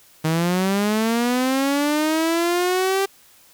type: linear sweep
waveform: sawtooth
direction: up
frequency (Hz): 155.56 to 394.2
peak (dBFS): -14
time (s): 0.24-3.06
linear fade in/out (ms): 10
effects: white hiss -52 dBFS RMS until 3.53 s